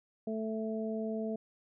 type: harmonic tone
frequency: 220 Hz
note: A3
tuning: in tune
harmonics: 1 / 2 / 3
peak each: -35 / -38 / -40 dBFS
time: 0.27-1.36 s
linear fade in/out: 5 ms
effects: none